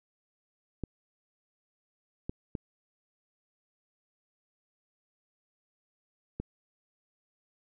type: clicks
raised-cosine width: 3 ms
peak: -21 dBFS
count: 4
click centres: 0.837 / 2.295 / 2.552 / 6.4 s
effects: none